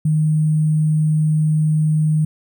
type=tone with sample-and-hold; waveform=sine; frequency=154.9 Hz; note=D#3; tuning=7 cents flat; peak=-13 dBFS; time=0.05-2.25 s; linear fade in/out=5 ms; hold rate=8820 Hz; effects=none